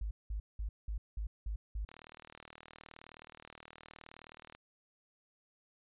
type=tone bursts; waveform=sine; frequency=52.2 Hz; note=G#1; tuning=10 cents sharp; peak=-35 dBFS; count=7; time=0.01-1.85 s; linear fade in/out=5 ms; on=100 ms; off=190 ms
type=click train; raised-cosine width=0.3 ms; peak=-34 dBFS; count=105; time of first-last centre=1.89-4.55 s; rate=39.1 Hz
effects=resampled to 8000 Hz